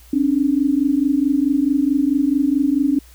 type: tone pair together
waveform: sine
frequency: 269.4 / 294 Hz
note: C#4 / D4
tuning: -49 / +2 cents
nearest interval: major second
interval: 151 cents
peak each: -17 dBFS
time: 0.13-2.99 s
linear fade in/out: 5 ms
effects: added 60 Hz sine -44 dBFS peak until 3.14 s + white hiss -50 dBFS RMS until 3.14 s